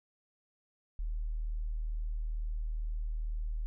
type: tone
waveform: sine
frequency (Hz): 38.89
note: D#1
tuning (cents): 0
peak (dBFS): -32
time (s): 0.99-3.66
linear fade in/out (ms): 0
effects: none